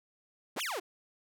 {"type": "exponential two-way sweep", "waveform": "sawtooth", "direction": "up then down", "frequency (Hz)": [145.7, 3520, 319.7], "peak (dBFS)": -30, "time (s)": [0.56, 0.8], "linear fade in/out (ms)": 10, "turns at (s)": 0.61, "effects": []}